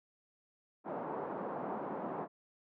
white band-pass noise, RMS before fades -40 dBFS, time 0.84-2.28 s, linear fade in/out 50 ms, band 170 to 960 Hz, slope 24 dB/octave, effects none

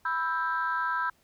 sine chord, E minor, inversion second, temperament just, 988.9 / 1318.5 / 1582.2 Hz, B5 / E6 / G6, +2 / 0 / +16 cents, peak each -30 dBFS, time 0.05-1.1 s, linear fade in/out 5 ms, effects tanh soft clip ceiling -19 dBFS + pink hiss -66 dBFS RMS until 1.23 s

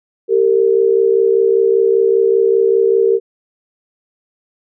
sine tone pair together, 391.6 / 456.7 Hz, G4 / A#4, -2 / -36 cents, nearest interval minor third, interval 266 cents, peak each -12 dBFS, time 0.28-3.2 s, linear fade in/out 50 ms, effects none

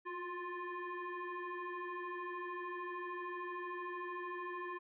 sine tone with frequency modulation, 345.4 Hz, F4, 19 cents flat, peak -40 dBFS, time 0.05-4.79 s, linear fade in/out 20 ms, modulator 704 Hz, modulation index 2.1, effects none

